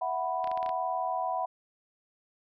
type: chord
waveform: sine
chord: E suspended second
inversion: none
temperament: equal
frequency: 659.3 / 740 / 987.8 Hz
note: E5 / F#5 / B5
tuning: 0 / 0 / 0 cents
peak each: -35 / -31 / -33 dBFS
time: 0.01-1.46 s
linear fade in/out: 10 ms
type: clicks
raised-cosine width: 0.3 ms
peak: -26 dBFS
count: 7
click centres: 0.443 / 0.474 / 0.515 / 0.575 / 0.629 / 0.662 / 0.692 s
effects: none